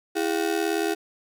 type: ring-modulated tone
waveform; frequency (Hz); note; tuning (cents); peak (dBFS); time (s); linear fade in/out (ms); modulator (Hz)
35% pulse; 370; F#4; 0; -18; 0.15-0.95; 20; 39.2
effects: none